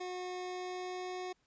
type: tone with pitch glide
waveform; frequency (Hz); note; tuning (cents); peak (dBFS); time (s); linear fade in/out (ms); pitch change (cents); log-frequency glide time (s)
25% pulse; 363.7 to 366; F#4 to F#4; -30 to -19; -35; 0-1.33; 10; +11; 0.38-1.2
effects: pink hiss -75 dBFS RMS until 1.46 s + resampled to 16000 Hz